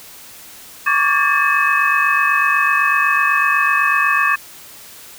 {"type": "tone cluster", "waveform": "sine", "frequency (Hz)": [1118, 1166, 1624, 1774, 2559], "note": ["C#6", "D6", "G#6", "A6", "D#7"], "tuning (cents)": [14, -13, -39, 14, 48], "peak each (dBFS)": -19, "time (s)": [0.86, 4.36], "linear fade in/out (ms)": 10, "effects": ["white hiss -39 dBFS RMS until 5.18 s"]}